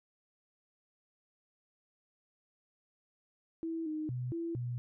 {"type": "tone with pitch steps", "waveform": "sine", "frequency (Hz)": [327.5, 309.1, 124.6, 334.8, 121.8], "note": ["E4", "D#4", "B2", "E4", "B2"], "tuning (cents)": [-11, -11, 16, 27, -24], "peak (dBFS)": -34, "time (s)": [3.63, 4.78], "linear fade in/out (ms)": 0, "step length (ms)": 230, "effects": []}